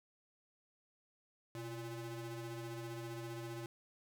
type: ring-modulated tone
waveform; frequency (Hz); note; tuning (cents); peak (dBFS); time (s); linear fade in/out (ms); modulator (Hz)
40% pulse; 233.1; A#3; 0; -39; 1.55-3.66; 0; 109
effects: none

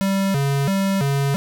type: tone with vibrato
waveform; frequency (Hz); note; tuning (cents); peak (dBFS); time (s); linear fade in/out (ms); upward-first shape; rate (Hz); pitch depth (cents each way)
square; 164.81; E3; 0; -18; 0.01-1.36; 0; square; 1.5; 290
effects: none

